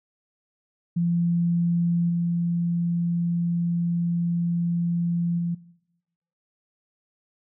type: tone with level steps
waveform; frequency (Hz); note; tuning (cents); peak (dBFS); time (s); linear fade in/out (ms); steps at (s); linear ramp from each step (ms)
sine; 171.4; F3; -32; -20 / -22 / -24; 0.96-5.55; 10; 2.09 / 5.38; 10
effects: noise-tail reverb RT60 0.9 s tail -21 dB re dry